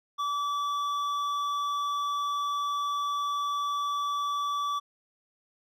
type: tone with hard clipping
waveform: sine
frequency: 1153 Hz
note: D6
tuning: 32 cents flat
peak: -29 dBFS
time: 0.18-4.8 s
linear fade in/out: 20 ms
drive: 8 dB
effects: none